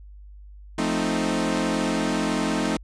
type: chord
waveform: sawtooth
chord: F dominant seventh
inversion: none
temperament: equal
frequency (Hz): 174.61 / 220 / 261.6 / 311.1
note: F3 / A3 / C4 / Eb4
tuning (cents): 0 / 0 / 0 / 0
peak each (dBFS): -26 / -23 / -24 / -23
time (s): 0.78-2.77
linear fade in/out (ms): 5
effects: added 50 Hz sine -41 dBFS peak until 2.83 s + resampled to 22050 Hz